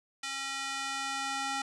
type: tone with high-pass filter sweep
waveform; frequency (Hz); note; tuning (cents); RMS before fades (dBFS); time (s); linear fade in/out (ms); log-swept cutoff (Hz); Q
square; 272.2; C#4; -31; -35; 0.23-1.62; 5; 1900 to 860; 0.86
effects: resampled to 22050 Hz